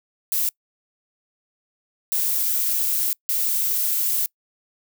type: noise bursts at uneven times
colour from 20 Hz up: violet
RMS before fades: -22 dBFS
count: 3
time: 0.32-0.49 / 2.12-3.13 / 3.29-4.26 s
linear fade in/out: 0 ms
effects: noise-tail reverb RT60 0.1 s tail -26 dB re dry